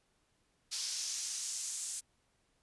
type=noise with high-pass filter sweep; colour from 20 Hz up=brown; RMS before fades=-39 dBFS; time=0.71-2.01 s; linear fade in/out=20 ms; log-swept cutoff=5000 to 7600 Hz; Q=2.2; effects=pink hiss -75 dBFS RMS until 2.62 s + resampled to 24000 Hz

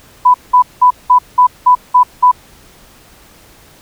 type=tone bursts; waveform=sine; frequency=995 Hz; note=B5; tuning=13 cents sharp; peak=-3 dBFS; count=8; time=0.25-2.316 s; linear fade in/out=10 ms; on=92 ms; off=190 ms; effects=pink hiss -43 dBFS RMS until 3.81 s

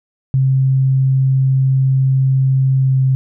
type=tone with pitch glide; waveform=sine; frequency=133 to 132.01 Hz; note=C3 to C3; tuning=+29 to +16 cents; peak=-10 dBFS; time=0.34-3.15 s; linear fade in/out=0 ms; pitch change=-13 cents; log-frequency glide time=2.77-3 s; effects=none

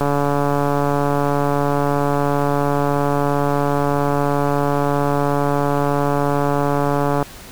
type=click train; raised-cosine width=1 ms; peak=-5 dBFS; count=1033; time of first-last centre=0.01-7.227 s; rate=143 Hz; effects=pink hiss -38 dBFS RMS until 7.51 s

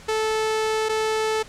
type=tone pair in turn; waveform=sawtooth; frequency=437.1 / 437.1 Hz; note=A4 / A4; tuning=-11 / -11 cents; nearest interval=unison; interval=0 cents; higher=neither; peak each=-17 dBFS; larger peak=neither; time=0.08-0.89 / 0.89-1.43 s; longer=first; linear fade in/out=10 ms; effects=pink hiss -45 dBFS RMS until 1.48 s + low-pass 8000 Hz 12 dB/octave

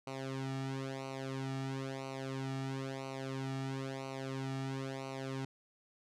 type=tone with flanger; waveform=sawtooth; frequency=133.9 Hz; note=C3; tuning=40 cents sharp; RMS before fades=-40 dBFS; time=0.07-5.45 s; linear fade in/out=2 ms; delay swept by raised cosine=0.58 to 1.98 ms; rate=1 Hz; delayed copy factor=-0.9; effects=low-pass 7000 Hz 12 dB/octave

